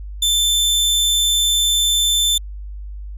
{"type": "tone", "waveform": "sawtooth", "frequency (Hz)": 3540, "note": "A7", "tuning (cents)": 10, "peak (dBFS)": -11, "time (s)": [0.22, 2.38], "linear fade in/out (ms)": 5, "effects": ["added 50 Hz sine -28 dBFS peak until 3.17 s", "resampled to 32000 Hz"]}